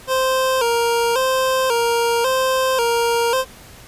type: tone with vibrato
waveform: 25% pulse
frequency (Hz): 493.9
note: B4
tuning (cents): 0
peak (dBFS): -12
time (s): 0.07-3.45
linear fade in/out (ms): 50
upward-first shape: square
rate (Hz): 0.92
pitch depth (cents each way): 94
effects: pink hiss -42 dBFS RMS until 3.87 s + resampled to 32000 Hz